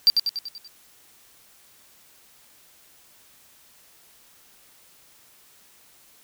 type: tone with echo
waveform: triangle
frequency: 4699 Hz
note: D8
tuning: in tune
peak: -10 dBFS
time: 0.07-0.1 s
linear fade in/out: 0 ms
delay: 96 ms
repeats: 6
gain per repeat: -5 dB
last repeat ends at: 0.676 s
effects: white hiss -55 dBFS RMS until 6.23 s